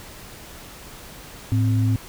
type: tone pair together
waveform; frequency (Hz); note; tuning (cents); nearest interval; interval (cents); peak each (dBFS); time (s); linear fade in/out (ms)
sine; 107.97 / 261.6; A2 / C4; -32 / 0; octave + minor third; 1532; -17 / -25; 1.52-1.96; 0
effects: pink hiss -41 dBFS RMS until 2.08 s